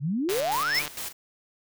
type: exponential sweep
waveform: sine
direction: up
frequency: 129.1 to 2637 Hz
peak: -24 dBFS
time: 0-0.84 s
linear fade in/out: 50 ms
type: click train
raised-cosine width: 0.2 ms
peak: -17 dBFS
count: 88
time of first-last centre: 0.29-0.878 s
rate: 148 Hz
type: noise with tremolo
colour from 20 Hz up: white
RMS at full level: -34 dBFS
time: 0.29-1.13 s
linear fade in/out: 10 ms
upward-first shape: square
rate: 4.4 Hz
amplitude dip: 70%
type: tone with exponential growth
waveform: sine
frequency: 5274 Hz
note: E8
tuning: in tune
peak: -21 dBFS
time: 0.55-0.79 s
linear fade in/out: 2 ms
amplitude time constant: 52 ms
effects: none